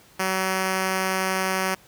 5% pulse tone, 188.8 Hz, F#3, 35 cents sharp, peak -11 dBFS, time 0.19-1.75 s, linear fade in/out 10 ms, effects pink hiss -53 dBFS RMS until 1.87 s + high-pass 60 Hz 12 dB/octave

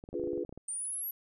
clicks, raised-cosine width 2 ms, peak -32 dBFS, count 12, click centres 0.039 / 0.089 / 0.13 / 0.197 / 0.238 / 0.274 / 0.332 / 0.377 / 0.449 / 0.493 / 0.526 / 0.576 s
sine chord, D diminished seventh, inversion none, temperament equal, 293.7 / 349.2 / 415.3 / 493.9 Hz, D4 / F4 / Ab4 / Cb5, 0 / 0 / 0 / 0 cents, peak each -40 / -35 / -37 / -38 dBFS, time 0.14-0.44 s, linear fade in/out 2 ms
sine linear sweep, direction up, 8870 to 11820 Hz, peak -34 dBFS, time 0.68-1.11 s, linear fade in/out 5 ms
effects none

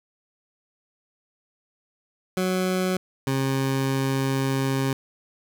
20% pulse tone pair in turn, 185 / 134.64 Hz, F#3 / C3, 0 / +50 cents, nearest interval tritone, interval 550 cents, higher first, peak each -17 dBFS, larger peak neither, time 2.37-2.97 / 3.27-4.93 s, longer second, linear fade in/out 2 ms, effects none

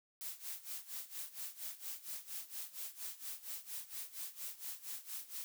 blue noise with tremolo, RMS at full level -43 dBFS, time 0.21-5.44 s, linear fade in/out 0 ms, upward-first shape sine, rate 4.3 Hz, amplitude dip 85%, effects none

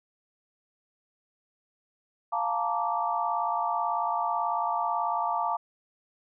sine chord, Bb major seventh, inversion second, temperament just, 699.2 / 874.1 / 932.3 / 1165.4 Hz, F5 / A5 / Bb5 / D6, +2 / -12 / 0 / -14 cents, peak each -31 dBFS, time 2.32-5.57 s, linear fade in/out 10 ms, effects none

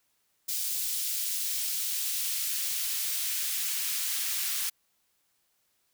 white noise with high-pass filter sweep, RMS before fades -31 dBFS, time 0.48-4.7 s, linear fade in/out 10 ms, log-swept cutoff 4100 to 1800 Hz, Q 0.71, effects white hiss -73 dBFS RMS until 5.93 s

